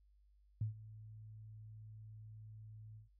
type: tone with ADSR envelope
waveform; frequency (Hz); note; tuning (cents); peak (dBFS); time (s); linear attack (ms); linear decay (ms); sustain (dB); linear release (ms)
sine; 108.3; A2; -27; -33; 0.61-3.09; 3; 120; -18; 130
effects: added 50 Hz sine -66 dBFS peak until 3.19 s

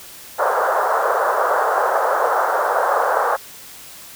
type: band-pass noise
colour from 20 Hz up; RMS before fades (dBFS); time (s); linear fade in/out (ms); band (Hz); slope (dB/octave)
pink; -18; 0.38-3.37; 20; 470 to 1500; 48
effects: white hiss -39 dBFS RMS until 4.15 s

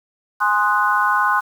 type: chord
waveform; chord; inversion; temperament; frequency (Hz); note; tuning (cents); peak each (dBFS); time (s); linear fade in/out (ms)
sine; Ab dominant seventh; none; equal; 830.6 / 1046.5 / 1244.5 / 1480; Ab5 / C6 / Eb6 / Gb6; 0 / 0 / 0 / 0; -22 / -18 / -22 / -19; 0.4-1.41; 20
effects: 7-bit

